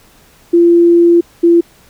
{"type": "tone pair in turn", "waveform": "sine", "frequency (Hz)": [342.5, 340.5], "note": ["F4", "F4"], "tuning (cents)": [-34, -44], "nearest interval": "unison", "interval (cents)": 10, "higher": "first", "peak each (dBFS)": -4, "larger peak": "neither", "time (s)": [[0.53, 1.21], [1.43, 1.61]], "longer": "first", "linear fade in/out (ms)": 10, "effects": ["pink hiss -46 dBFS RMS until 1.89 s"]}